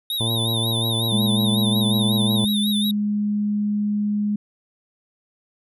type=tone with vibrato; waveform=square; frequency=3674 Hz; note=A#7; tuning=26 cents flat; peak=-23 dBFS; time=0.1-2.91 s; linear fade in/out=2 ms; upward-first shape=sine; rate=5.5 Hz; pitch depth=92 cents each way
type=harmonic tone; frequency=114.3 Hz; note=A#2; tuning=34 cents flat; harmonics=1 / 2 / 3 / 4 / 5 / 6 / 7 / 8 / 9; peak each=-23 / -29 / -33 / -35 / -37 / -39 / -40 / -41 / -42 dBFS; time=0.2-2.45 s; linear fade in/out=5 ms
type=tone; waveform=sine; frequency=207.7 Hz; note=G#3; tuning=in tune; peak=-19 dBFS; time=1.12-4.36 s; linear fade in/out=5 ms
effects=none